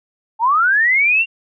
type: linear sweep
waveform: sine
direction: up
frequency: 859 to 2794 Hz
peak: -11 dBFS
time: 0.39-1.26 s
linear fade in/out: 50 ms
effects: none